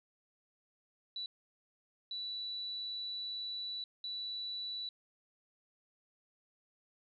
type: tone bursts at uneven times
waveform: sine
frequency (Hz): 3951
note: B7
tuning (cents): 0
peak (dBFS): -38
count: 3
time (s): 1.16-1.26 / 2.11-3.84 / 4.04-4.89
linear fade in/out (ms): 2
effects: none